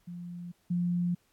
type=tone pair in turn; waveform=sine; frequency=174.61 / 175.52 Hz; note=F3 / F3; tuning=0 / +9 cents; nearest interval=unison; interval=9 cents; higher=second; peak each=-38 / -26 dBFS; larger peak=second; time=0.07-0.52 / 0.7-1.15 s; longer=neither; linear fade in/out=10 ms; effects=pink hiss -70 dBFS RMS until 1.32 s + AAC 64 kbps